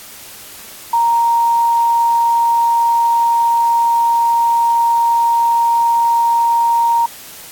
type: tone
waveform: sine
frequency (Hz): 932.3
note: A#5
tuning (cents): 0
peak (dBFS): -10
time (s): 0.93-7.06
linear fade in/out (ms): 5
effects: white hiss -35 dBFS RMS until 7.51 s + AAC 64 kbps